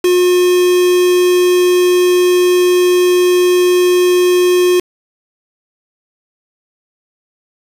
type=tone with quantisation; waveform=triangle; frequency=359.6 Hz; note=F#4; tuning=49 cents flat; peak=-6 dBFS; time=0.04-4.8 s; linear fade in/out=5 ms; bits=3; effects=resampled to 32000 Hz